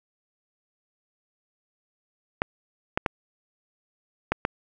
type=clicks; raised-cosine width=0.5 ms; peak=-7 dBFS; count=5; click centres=2.419 / 2.975 / 3.062 / 4.32 / 4.451 s; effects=none